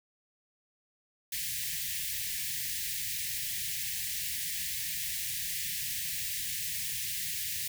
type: band-stop noise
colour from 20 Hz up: white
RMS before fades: -35 dBFS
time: 1.32-7.68 s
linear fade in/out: 5 ms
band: 180 to 1700 Hz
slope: 96 dB/octave
effects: none